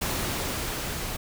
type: noise with level ramp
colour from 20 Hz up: pink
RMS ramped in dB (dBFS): -28 to -33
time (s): 0.01-1.17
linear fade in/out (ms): 10
effects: none